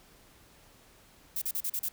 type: noise bursts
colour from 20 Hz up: violet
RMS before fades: -32 dBFS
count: 6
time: 1.36-1.887 s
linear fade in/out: 5 ms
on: 57 ms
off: 37 ms
effects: pink hiss -59 dBFS RMS until 1.92 s